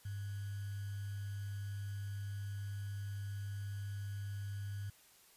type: tone with sample-and-hold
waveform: sine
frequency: 100.4 Hz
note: G2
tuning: 42 cents sharp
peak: -39 dBFS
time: 0.05-4.9 s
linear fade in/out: 5 ms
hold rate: 1575 Hz
effects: white hiss -64 dBFS RMS until 5.36 s + resampled to 32000 Hz